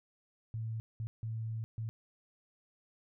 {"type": "tone bursts at uneven times", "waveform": "sine", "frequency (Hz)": 112, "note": "A2", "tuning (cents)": 31, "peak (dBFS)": -35, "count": 4, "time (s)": [[0.54, 0.8], [1, 1.07], [1.23, 1.64], [1.78, 1.89]], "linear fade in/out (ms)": 0, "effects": []}